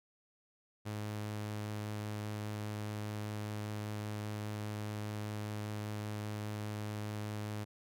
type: tone with vibrato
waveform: sawtooth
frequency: 105.5 Hz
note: G#2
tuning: 28 cents sharp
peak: -34 dBFS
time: 0.85-7.65 s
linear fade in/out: 20 ms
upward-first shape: triangle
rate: 5 Hz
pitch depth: 8 cents each way
effects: none